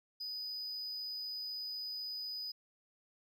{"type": "tone", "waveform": "triangle", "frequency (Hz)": 4978, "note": "D#8", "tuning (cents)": 0, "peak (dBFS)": -38, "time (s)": [0.2, 2.52], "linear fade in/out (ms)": 10, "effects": []}